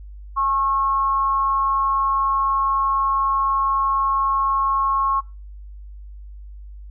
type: tone with amplitude modulation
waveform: sine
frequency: 1089 Hz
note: C#6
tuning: 31 cents flat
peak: -15 dBFS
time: 0.36-5.21 s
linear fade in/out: 20 ms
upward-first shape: sine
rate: 246 Hz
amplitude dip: 50%
effects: noise-tail reverb RT60 0.3 s tail -22 dB re dry + added 50 Hz sine -35 dBFS peak until 6.9 s